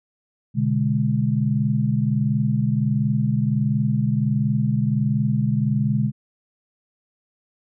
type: chord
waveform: sine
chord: G# diminished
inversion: first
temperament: equal with one note detuned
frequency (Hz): 123.47 / 144.89 / 207.7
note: B2 / D3 / G#3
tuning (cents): 0 / -23 / 0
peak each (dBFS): -22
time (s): 0.54-6.12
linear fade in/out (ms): 50
effects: none